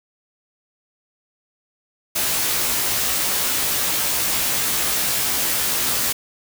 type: noise with comb filter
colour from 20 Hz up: white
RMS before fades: -21 dBFS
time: 2.15-6.13 s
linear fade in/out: 10 ms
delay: 16 ms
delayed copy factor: +0.9
effects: none